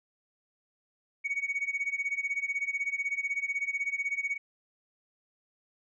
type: tone with tremolo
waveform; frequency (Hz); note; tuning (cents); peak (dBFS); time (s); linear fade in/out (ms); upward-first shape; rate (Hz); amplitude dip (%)
sine; 2237; C#7; +15; -24; 1.24-4.38; 20; sine; 16; 90
effects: tanh soft clip ceiling -25 dBFS